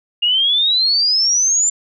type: exponential sweep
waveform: sine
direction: up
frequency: 2820 to 7260 Hz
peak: -12 dBFS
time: 0.22-1.7 s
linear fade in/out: 10 ms
effects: none